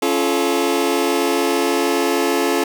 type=chord; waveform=sawtooth; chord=Db augmented; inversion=none; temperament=just; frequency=277.2 / 346.5 / 433.1 Hz; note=Db4 / F4 / A4; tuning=0 / -14 / -27 cents; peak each=-17 / -16 / -16 dBFS; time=0.02-2.64 s; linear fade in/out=5 ms; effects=none